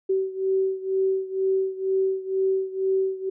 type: beating tone pair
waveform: sine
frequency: 381.7 / 383.8 Hz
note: G4 / G4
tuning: -46 / -37 cents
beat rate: 2.1 Hz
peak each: -23 / -26 dBFS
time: 0.09-3.3 s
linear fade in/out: 10 ms
effects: none